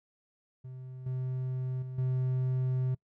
triangle tone with level steps, 128.7 Hz, C3, 28 cents flat, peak -39 / -29 / -35 / -25 dBFS, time 0.64-2.95 s, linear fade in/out 10 ms, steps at 1.06 / 1.82 / 1.98 s, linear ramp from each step 5 ms, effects noise-tail reverb RT60 0.1 s tail -24 dB re dry

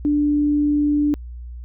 sine tone, 293.7 Hz, D4, in tune, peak -15 dBFS, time 0.05-1.14 s, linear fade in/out 0 ms, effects added 60 Hz sine -31 dBFS peak until 1.64 s

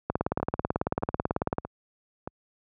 two click trains, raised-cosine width 1 ms, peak -11 / -20 dBFS, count 28 / 4, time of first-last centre 0.1-1.584 / 0.4-2.275 s, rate 18.2 / 1.6 Hz, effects high-pass 60 Hz 12 dB/octave

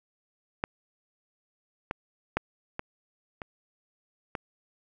clicks, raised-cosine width 0.5 ms, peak -12 / -15 / -10 / -17 / -22 / -17 dBFS, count 6, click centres 0.639 / 1.911 / 2.37 / 2.794 / 3.418 / 4.352 s, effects none

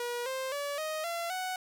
sawtooth tone with pitch steps, 481.4 / 525 / 572.5 / 624.3 / 680.8 / 742.4 Hz, B4 / C5 / D5 / D#5 / F5 / F#5, -44 / +6 / -44 / +6 / -44 / +6 cents, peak -29 dBFS, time 0-1.56 s, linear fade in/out 2 ms, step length 260 ms, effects none

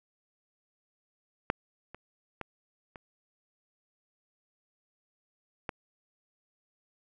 clicks, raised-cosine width 0.5 ms, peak -10 / -29 / -21 / -29 / -18 dBFS, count 5, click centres 1.501 / 1.946 / 2.413 / 2.958 / 5.692 s, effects none

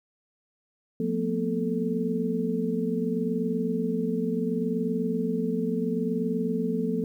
sine tone cluster, 178.1 / 225.6 / 246.3 / 439.6 Hz, F3 / A3 / B3 / A4, +34 / +44 / -5 / -2 cents, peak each -30 dBFS, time 1-7.04 s, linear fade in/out 2 ms, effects 10-bit

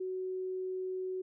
sine tone, 372.5 Hz, F#4, 12 cents sharp, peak -34 dBFS, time 0-1.22 s, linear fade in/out 10 ms, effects none

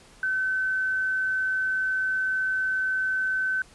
sine tone, 1526 Hz, G6, 47 cents flat, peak -23 dBFS, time 0.23-3.62 s, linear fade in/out 2 ms, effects pink hiss -53 dBFS RMS until 3.74 s + resampled to 24000 Hz

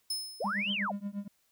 sawtooth tone with exponential decay, 5200 Hz, E8, 24 cents flat, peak -27 dBFS, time 0.1-0.7 s, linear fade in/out 5 ms, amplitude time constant 130 ms
sine linear two-way sweep, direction up then down, 392 to 3217 to 509 Hz, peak -30 dBFS, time 0.4-0.92 s, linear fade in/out 10 ms, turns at 0.72 s
triangle tone with tremolo, 201.9 Hz, G#3, 49 cents flat, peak -29 dBFS, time 0.44-1.28 s, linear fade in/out 5 ms, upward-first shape triangle, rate 8.4 Hz, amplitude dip 100%
effects white hiss -72 dBFS RMS until 1.51 s

